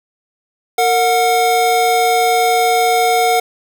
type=tone pair together; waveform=square; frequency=459.2 / 729 Hz; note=A#4 / F#5; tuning=-26 / -26 cents; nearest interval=minor sixth; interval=800 cents; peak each=-17 / -13 dBFS; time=0.78-3.4 s; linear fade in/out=5 ms; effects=7-bit